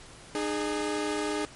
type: tone pair together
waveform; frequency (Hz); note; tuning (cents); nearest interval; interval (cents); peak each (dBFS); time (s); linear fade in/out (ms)
sawtooth; 303.6 / 415.3; D#4 / G#4; -42 / 0; perfect fourth; 542; -27 / -27; 0.35-1.45; 0
effects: pink hiss -49 dBFS RMS until 1.55 s + MP3 48 kbps